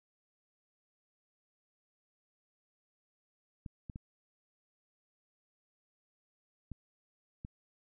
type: clicks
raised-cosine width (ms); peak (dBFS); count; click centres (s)
5; -30; 5; 3.662 / 3.898 / 3.959 / 6.717 / 7.449
effects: none